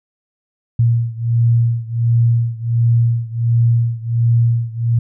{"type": "beating tone pair", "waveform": "sine", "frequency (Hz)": [116.54, 117.94], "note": ["A#2", "A#2"], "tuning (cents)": [0, 21], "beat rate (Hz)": 1.4, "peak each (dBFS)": [-14, -16], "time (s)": [0.79, 4.99], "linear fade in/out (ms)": 5, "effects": []}